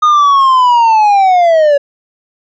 triangle linear sweep, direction down, 1236 to 560 Hz, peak -3 dBFS, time 0.02-1.78 s, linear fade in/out 10 ms, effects resampled to 16000 Hz

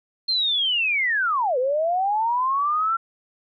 sine linear two-way sweep, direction down then up, 4231 to 486.8 to 1365 Hz, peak -19 dBFS, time 0.28-2.97 s, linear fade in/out 10 ms, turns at 1.58 s, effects none

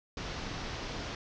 pink low-pass noise, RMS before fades -39 dBFS, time 0.17-1.15 s, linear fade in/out 2 ms, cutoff 6000 Hz, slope 48 dB/octave, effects none

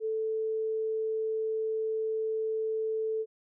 sine tone, 440 Hz, A4, in tune, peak -28 dBFS, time 0-3.26 s, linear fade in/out 50 ms, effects none

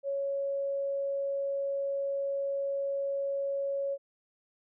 sine tone, 555 Hz, C#5, 2 cents sharp, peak -29 dBFS, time 0.03-3.98 s, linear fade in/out 50 ms, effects none

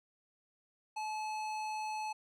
sine tone with hard clipping, 861 Hz, A5, 38 cents flat, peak -38 dBFS, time 0.96-2.13 s, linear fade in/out 10 ms, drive 15 dB, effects none

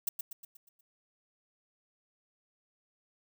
violet noise with echo, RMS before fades -30 dBFS, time 0.07-0.09 s, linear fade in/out 5 ms, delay 120 ms, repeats 6, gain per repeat -6 dB, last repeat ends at 0.81 s, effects none

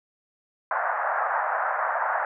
pink band-pass noise, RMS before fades -26 dBFS, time 0.71-2.25 s, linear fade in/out 2 ms, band 630 to 1700 Hz, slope 48 dB/octave, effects none

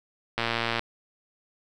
click train, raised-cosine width 0.3 ms, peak -10 dBFS, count 49, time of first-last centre 0.38-0.794 s, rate 116 Hz, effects none

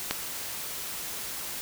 click, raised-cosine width 0.2 ms, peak -8 dBFS, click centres 0.11 s, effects white hiss -36 dBFS RMS until 1.61 s

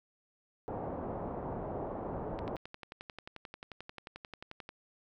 white low-pass noise, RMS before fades -39 dBFS, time 0.68-2.56 s, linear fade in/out 0 ms, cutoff 820 Hz, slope 24 dB/octave
click train, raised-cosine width 0.3 ms, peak -28 dBFS, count 27, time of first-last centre 2.39-4.691 s, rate 11.3 Hz
effects none

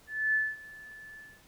sine tone with ADSR envelope, 1741 Hz, A6, 19 cents flat, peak -23 dBFS, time 0.07-1.42 s, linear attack 270 ms, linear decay 220 ms, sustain -22 dB, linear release 230 ms, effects pink hiss -60 dBFS RMS until 1.47 s

